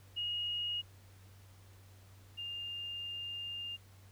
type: tone pair in turn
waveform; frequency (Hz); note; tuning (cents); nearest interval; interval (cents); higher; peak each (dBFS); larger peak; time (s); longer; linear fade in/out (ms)
sine; 2874 / 2808; F7 / F7; +49 / +9; unison; 40; first; -34 / -39; first; 0.16-0.82 / 2.37-3.77; second; 20
effects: added 96 Hz sine -56 dBFS peak until 4.11 s + pink hiss -64 dBFS RMS until 4.11 s